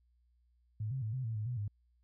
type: tone with pitch steps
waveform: sine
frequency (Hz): 107.5 / 132.8 / 108.9 / 129.8 / 112.7 / 106.7 / 123.3 / 103.1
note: A2 / C3 / A2 / C3 / A2 / G#2 / B2 / G#2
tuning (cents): -40 / +26 / -17 / -13 / +42 / +47 / -2 / -12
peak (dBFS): -34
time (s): 0.8-1.68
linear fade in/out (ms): 5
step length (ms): 110
effects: added 60 Hz sine -68 dBFS peak until 2.03 s